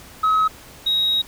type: tone pair in turn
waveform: sine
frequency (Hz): 1279 / 3795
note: D#6 / A#7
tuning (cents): +47 / +30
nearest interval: octave + perfect fifth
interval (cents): 1883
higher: second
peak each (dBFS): -12 / -15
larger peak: first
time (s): 0.23-0.48 / 0.86-1.22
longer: second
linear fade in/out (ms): 10
effects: tanh soft clip ceiling -13 dBFS + pink hiss -43 dBFS RMS until 1.27 s